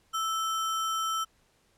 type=tone with sample-and-hold; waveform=sine; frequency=1318.5 Hz; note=E6; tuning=in tune; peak=-27 dBFS; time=0.13-1.25 s; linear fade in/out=20 ms; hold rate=4410 Hz; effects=pink hiss -67 dBFS RMS until 1.77 s + low-pass 11000 Hz 12 dB/octave